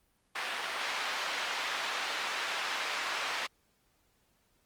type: band-pass noise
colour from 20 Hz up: pink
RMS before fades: -35 dBFS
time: 0.35-3.47 s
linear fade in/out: 10 ms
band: 1000 to 3700 Hz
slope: 12 dB/octave
effects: pink hiss -72 dBFS RMS until 4.65 s + Opus 32 kbps